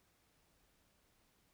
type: silence
effects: pink hiss -74 dBFS RMS until 1.53 s